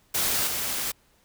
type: noise with level steps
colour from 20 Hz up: white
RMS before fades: -25 / -29 dBFS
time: 0.14-0.92 s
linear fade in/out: 10 ms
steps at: 0.47 s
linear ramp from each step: 2 ms
effects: pink hiss -63 dBFS RMS until 1.24 s